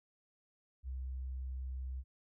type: tone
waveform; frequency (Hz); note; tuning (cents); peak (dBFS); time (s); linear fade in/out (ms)
sine; 64.7; C2; -19; -38; 0.83-2.04; 50
effects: none